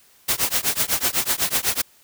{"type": "noise with tremolo", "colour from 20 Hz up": "white", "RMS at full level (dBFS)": -18, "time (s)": [0.28, 1.82], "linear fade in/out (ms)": 10, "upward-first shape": "triangle", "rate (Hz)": 8, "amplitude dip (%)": 100, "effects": ["white hiss -55 dBFS RMS until 2.03 s"]}